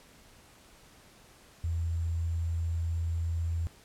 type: tone with sample-and-hold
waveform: sine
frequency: 83.3 Hz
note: E2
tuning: 19 cents sharp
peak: -28 dBFS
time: 1.64-3.67 s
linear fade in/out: 0 ms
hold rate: 7350 Hz
effects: pink hiss -57 dBFS RMS until 3.84 s + low-pass 12000 Hz 12 dB/octave